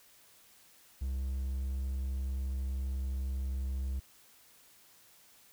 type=tone; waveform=triangle; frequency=66 Hz; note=C2; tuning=16 cents sharp; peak=-30 dBFS; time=1.01-4 s; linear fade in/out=10 ms; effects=white hiss -61 dBFS RMS until 5.52 s